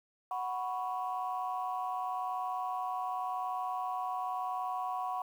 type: chord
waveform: sine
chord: F# suspended fourth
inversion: none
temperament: equal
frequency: 740 / 987.8 / 1108.7 Hz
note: F#5 / B5 / C#6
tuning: 0 / 0 / 0 cents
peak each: -35 / -38 / -38 dBFS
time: 0.31-5.22 s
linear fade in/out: 2 ms
effects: tanh soft clip ceiling -25 dBFS + 10-bit